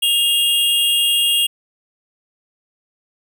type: tone pair together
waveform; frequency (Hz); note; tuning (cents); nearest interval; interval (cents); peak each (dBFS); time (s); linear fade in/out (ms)
square; 2813 / 3275; F7 / G#7; +12 / -25; minor third; 263; -16 / -19; 0.02-1.47; 10
effects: none